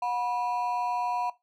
triangle ring-modulated tone, 851 Hz, G#5, 42 cents sharp, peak -22 dBFS, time 0.02-1.3 s, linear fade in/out 5 ms, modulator 126 Hz, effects noise-tail reverb RT60 0.2 s tail -18 dB re dry

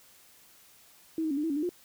sine tone with pitch steps, 322 / 314.1 / 276.1 / 298.6 / 326.1 / 281.4 / 301.1 / 353.8 Hz, E4 / D#4 / C#4 / D4 / E4 / C#4 / D4 / F4, -41 / +16 / -7 / +29 / -19 / +26 / +43 / +23 cents, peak -27 dBFS, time 1.18-1.692 s, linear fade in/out 2 ms, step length 64 ms, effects white hiss -58 dBFS RMS until 1.84 s

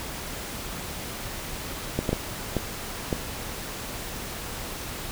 clicks, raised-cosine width 2 ms, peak -10 dBFS, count 5, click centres 1.99 / 2.092 / 2.13 / 2.567 / 3.128 s, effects pink hiss -35 dBFS RMS until 5.11 s

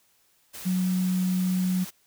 sine tone in noise, 183.8 Hz, F#3, 11 cents flat, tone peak -22 dBFS, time 0.65-1.85 s, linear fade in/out 20 ms, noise white, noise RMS -40 dBFS, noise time 0.53-1.91 s, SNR +15 dB, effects white hiss -65 dBFS RMS until 2.06 s

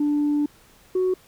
sine tone pair in turn, 293.7 / 370 Hz, D4 / F#4, 0 / 0 cents, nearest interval major third, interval 400 cents, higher second, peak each -17 / -17 dBFS, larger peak neither, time 0-0.46 / 0.95-1.14 s, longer first, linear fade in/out 5 ms, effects tanh soft clip ceiling -16 dBFS + pink hiss -54 dBFS RMS until 1.27 s

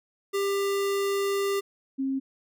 square / sine tone pair in turn, 397.2 / 268.4 Hz, G4 / C4, +23 / +44 cents, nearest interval perfect fifth, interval 679 cents, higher first, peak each -25 dBFS, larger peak neither, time 0.33-1.61 / 1.98-2.2 s, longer first, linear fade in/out 20 ms, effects none

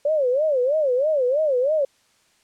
sine tone with vibrato, 557 Hz, C#5, 8 cents sharp, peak -17 dBFS, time 0.05-1.85 s, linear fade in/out 5 ms, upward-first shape sine, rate 3.1 Hz, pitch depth 220 cents each way, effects white hiss -61 dBFS RMS until 2.43 s + low-pass 8000 Hz 12 dB/octave

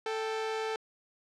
sawtooth tone pair together, 440.7 / 784 Hz, A4 / G5, +3 / 0 cents, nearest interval minor seventh, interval 997 cents, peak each -28 / -37 dBFS, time 0.06-0.76 s, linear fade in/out 2 ms, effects low-pass 5000 Hz 12 dB/octave

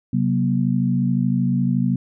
sine tone cluster, 133.3 / 187 / 238.9 Hz, C3 / F#3 / A#3, +33 / +19 / +43 cents, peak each -21 dBFS, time 0.13-1.96 s, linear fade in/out 5 ms, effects none

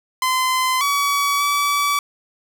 sawtooth tone with pitch steps, 1029 / 1136 / 1148 Hz, C6 / C#6 / D6, -29 / +42 / -40 cents, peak -13 dBFS, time 0.22-1.99 s, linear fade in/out 2 ms, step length 590 ms, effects none

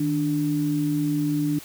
sine tone pair together, 155.28 / 293.7 Hz, D#3 / D4, -3 / 0 cents, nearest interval major seventh, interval 1103 cents, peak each -26 / -22 dBFS, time 0-1.59 s, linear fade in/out 5 ms, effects white hiss -43 dBFS RMS until 1.64 s

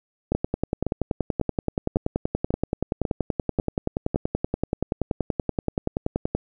two click trains, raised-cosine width 2 ms, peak -10 / -9 dBFS, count 8 / 64, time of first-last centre 0.32-4.145 / 0.35-6.35 s, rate 1.83 / 10.5 Hz, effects none

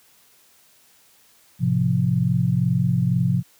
sine chord, F major, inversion first, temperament equal with one note detuned, 108.61 / 130.81 / 174.61 Hz, A2 / C3 / F3, -22 / 0 / 0 cents, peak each -24 / -20 / -21 dBFS, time 1.59-3.43 s, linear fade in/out 50 ms, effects white hiss -56 dBFS RMS until 3.59 s + high-pass 60 Hz 12 dB/octave

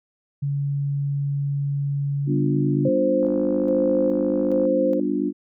sine tone, 141.3 Hz, C#3, 34 cents sharp, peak -21 dBFS, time 0.42-2.89 s, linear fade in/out 10 ms
sine chord, G dominant seventh, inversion none, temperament just, 196 / 245 / 294 / 352.8 Hz, G3 / B3 / D4 / F4, 0 / -14 / +2 / +18 cents, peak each -28 / -27 / -23 / -27 dBFS, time 2.26-5.33 s, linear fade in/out 50 ms
sine tone with tremolo, 523.3 Hz, C5, in tune, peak -19 dBFS, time 2.85-5 s, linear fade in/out 5 ms, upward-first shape square, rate 1.2 Hz, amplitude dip 40%
click train, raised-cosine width 1 ms, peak -26 dBFS, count 78, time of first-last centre 3.23-4.653 s, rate 54.1 Hz
effects none

